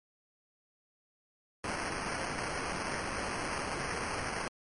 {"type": "noise with sample-and-hold", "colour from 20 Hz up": "white", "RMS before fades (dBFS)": -36, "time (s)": [1.64, 4.48], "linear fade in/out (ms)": 2, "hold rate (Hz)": 3675, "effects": ["MP3 48 kbps"]}